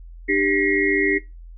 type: tone cluster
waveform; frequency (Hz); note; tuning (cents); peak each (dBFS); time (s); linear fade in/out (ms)
sine; 300.4 / 394.6 / 1917 / 2137; D4 / G4 / A#6 / C7; +39 / +11 / +48 / +36; -22; 0.28-1.19; 20
effects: noise-tail reverb RT60 0.2 s tail -18 dB re dry + added 42 Hz sine -37 dBFS peak until 1.57 s